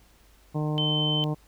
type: harmonic tone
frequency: 151.8 Hz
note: D#3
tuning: 42 cents flat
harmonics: 1 / 2 / 3 / 4 / 5 / 6 / 7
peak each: -26 / -32 / -36 / -38 / -40 / -42 / -43 dBFS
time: 0.54-1.35 s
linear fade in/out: 20 ms
type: tone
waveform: sine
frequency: 3080 Hz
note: G7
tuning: 31 cents flat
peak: -25 dBFS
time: 0.78-1.24 s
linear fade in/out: 0 ms
effects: added 50 Hz sine -58 dBFS peak until 1.47 s + pink hiss -60 dBFS RMS until 1.47 s